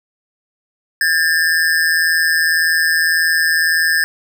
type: ring-modulated tone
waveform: square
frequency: 1700 Hz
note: G#6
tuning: 40 cents sharp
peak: -10 dBFS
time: 1.01-4.04 s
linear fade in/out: 0 ms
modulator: 80.9 Hz
effects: none